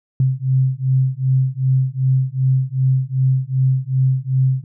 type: beating tone pair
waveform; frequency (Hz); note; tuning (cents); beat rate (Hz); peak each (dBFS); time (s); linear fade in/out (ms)
sine; 130 / 132.6; C3 / C3; -11 / +23; 2.6; -17; 0.2-4.64; 2
effects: none